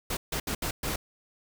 pink noise bursts at uneven times, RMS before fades -31 dBFS, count 5, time 0.1-0.17 / 0.32-0.4 / 0.47-0.55 / 0.62-0.71 / 0.83-0.96 s, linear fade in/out 5 ms, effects none

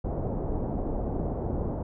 pink low-pass noise, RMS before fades -30 dBFS, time 0.04-1.83 s, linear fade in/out 5 ms, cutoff 730 Hz, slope 24 dB/octave, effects none

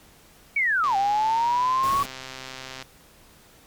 sine linear two-way sweep, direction down then up, 2308 to 776 to 1131 Hz, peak -19 dBFS, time 0.56-2.03 s, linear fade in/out 5 ms, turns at 0.96 s
click train, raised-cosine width 0.2 ms, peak -19 dBFS, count 261, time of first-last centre 0.84-2.825 s, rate 131 Hz
pink noise, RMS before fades -35 dBFS, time 1.83-2.06 s, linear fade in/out 5 ms
effects pink hiss -53 dBFS RMS until 3.66 s + MP3 96 kbps

